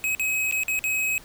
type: tone with dropouts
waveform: square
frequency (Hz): 2546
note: D#7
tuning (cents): +39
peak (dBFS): -23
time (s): 0.04-1.18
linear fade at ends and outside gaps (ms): 0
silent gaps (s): 0.15-0.196 / 0.512-0.524 / 0.634-0.682 / 0.791-0.84
effects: pink hiss -48 dBFS RMS until 1.24 s